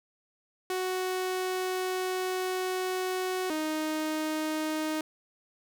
sawtooth tone pair in turn, 370.5 / 310.9 Hz, F#4 / D#4, +2 / -1 cents, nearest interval minor third, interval 303 cents, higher first, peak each -25 dBFS, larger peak neither, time 0.7-3.5 / 3.5-5.01 s, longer first, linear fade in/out 2 ms, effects none

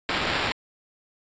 blue noise with sample-and-hold, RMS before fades -26 dBFS, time 0.09-0.52 s, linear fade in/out 0 ms, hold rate 6300 Hz, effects resampled to 16000 Hz

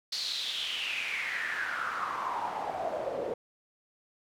pink noise with band-pass filter sweep, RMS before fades -34 dBFS, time 0.12-3.34 s, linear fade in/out 5 ms, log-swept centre 4600 to 490 Hz, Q 6.4, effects none

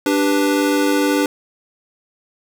square chord, G major, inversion second, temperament equal, 293.7 / 392 / 493.9 Hz, D4 / G4 / B4, 0 / 0 / 0 cents, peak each -17 / -22 / -22 dBFS, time 0.06-1.26 s, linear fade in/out 2 ms, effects none

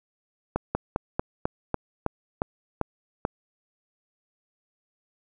slowing click train, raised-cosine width 1 ms, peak -10 dBFS, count 10, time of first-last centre 0.56-3.251 s, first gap 190 ms, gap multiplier 1.11, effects none

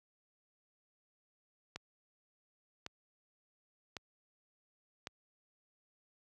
click train, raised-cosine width 0.2 ms, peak -24 dBFS, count 4, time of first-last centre 1.76-5.071 s, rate 0.906 Hz, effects high-pass 60 Hz 12 dB/octave

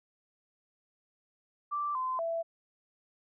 sine tone with pitch steps, 1172 / 1029 / 665 Hz, D6 / C6 / E5, -4 / -29 / +15 cents, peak -30 dBFS, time 1.71-2.43 s, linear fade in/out 20 ms, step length 240 ms, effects none

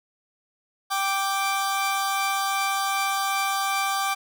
sawtooth tone pair together, 783 / 1173.2 Hz, G5 / D6, -2 / -2 cents, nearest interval perfect fifth, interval 700 cents, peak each -22 dBFS, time 0.9-4.15 s, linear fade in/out 20 ms, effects none

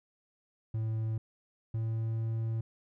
triangle tone pair in turn, 110.9 / 112.58 Hz, A2 / A2, +14 / +40 cents, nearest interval unison, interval 26 cents, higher second, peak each -28 dBFS, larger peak neither, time 0.74-1.18 / 1.74-2.61 s, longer second, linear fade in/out 5 ms, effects none

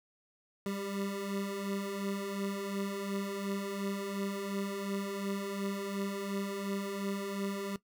25% pulse beating tone pair, 196 / 198.8 Hz, G3 / G3, 0 / +25 cents, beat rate 2.8 Hz, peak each -37 / -32 dBFS, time 0.66-7.76 s, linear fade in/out 2 ms, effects noise-tail reverb RT60 0.1 s tail -18 dB re dry

